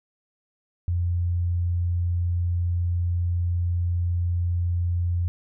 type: tone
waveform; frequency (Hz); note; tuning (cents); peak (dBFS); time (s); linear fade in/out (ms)
sine; 87.3; F2; 0; -21; 0.88-5.28; 0
effects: none